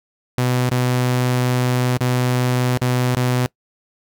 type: tone with dropouts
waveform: sawtooth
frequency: 125.2 Hz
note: B2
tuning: 24 cents sharp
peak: -12 dBFS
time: 0.38-3.46 s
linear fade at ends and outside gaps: 0 ms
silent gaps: 0.694-0.714 / 1.972-2.007 / 2.773-2.815 / 3.148-3.169 s
effects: noise-tail reverb RT60 0.1 s tail -22 dB re dry